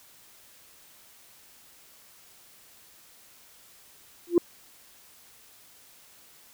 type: tone with exponential growth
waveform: sine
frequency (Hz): 345.5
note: F4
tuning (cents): -19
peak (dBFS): -10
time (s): 4.27-4.38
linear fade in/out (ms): 2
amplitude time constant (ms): 22
effects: tanh soft clip ceiling -12 dBFS + white hiss -55 dBFS RMS until 6.53 s